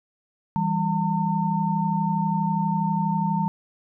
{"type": "tone cluster", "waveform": "sine", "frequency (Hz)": [164.7, 197, 906], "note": ["E3", "G3", "A#5"], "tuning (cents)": [-1, 9, -50], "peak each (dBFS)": -25, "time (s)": [0.56, 3.48], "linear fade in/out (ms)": 0, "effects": []}